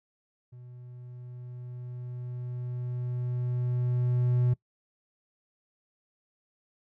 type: tone with level ramp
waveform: triangle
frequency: 123.47 Hz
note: B2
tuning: in tune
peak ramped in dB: -43 to -19 dBFS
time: 0.52-4.54 s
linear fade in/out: 10 ms
effects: noise-tail reverb RT60 0.1 s tail -22 dB re dry